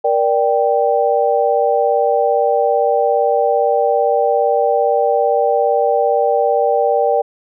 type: chord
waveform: sine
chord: G minor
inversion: first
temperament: just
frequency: 470.4 / 588 / 784 Hz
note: Bb4 / D5 / G5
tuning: +16 / +2 / 0 cents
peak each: -16 dBFS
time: 0.04-7.22 s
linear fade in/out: 10 ms
effects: none